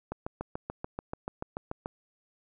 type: click train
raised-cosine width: 1 ms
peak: -20 dBFS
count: 13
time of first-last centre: 0.12-1.859 s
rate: 6.9 Hz
effects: none